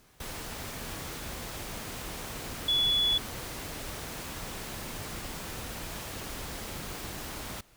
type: tone in noise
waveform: sine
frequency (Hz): 3411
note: G#7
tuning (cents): +46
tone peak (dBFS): -23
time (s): 2.68-3.18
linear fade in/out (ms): 5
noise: pink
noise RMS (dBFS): -39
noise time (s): 0.2-7.61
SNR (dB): +13
effects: pink hiss -61 dBFS RMS until 7.76 s